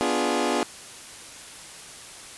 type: chord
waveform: 20% pulse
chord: B diminished seventh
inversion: none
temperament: equal with one note detuned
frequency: 246.9 / 293.7 / 350.6 / 415.3 Hz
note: B3 / D4 / F4 / Ab4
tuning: 0 / 0 / +7 / 0 cents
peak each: -23 dBFS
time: 0.01-0.63 s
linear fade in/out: 0 ms
effects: white hiss -42 dBFS RMS until 2.37 s + resampled to 24000 Hz